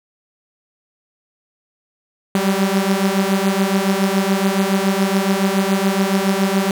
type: beating tone pair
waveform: sawtooth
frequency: 190.8 / 197.9 Hz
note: G3 / G3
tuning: -47 / +17 cents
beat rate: 7.1 Hz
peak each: -14 dBFS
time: 2.35-6.71 s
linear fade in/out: 2 ms
effects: none